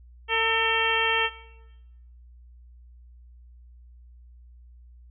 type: harmonic tone with a mistuned harmonic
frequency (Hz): 451.8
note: A4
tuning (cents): +46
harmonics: 1 / 2 / 3 / 4 / 5 / 6 / 7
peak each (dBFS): -29 / -28 / -31 / -29 / -30 / -28 / -29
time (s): 0.28-1.3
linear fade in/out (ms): 50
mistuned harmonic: 3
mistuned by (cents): -46
effects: noise-tail reverb RT60 1.0 s tail -17 dB re dry + added 60 Hz sine -47 dBFS peak until 5.1 s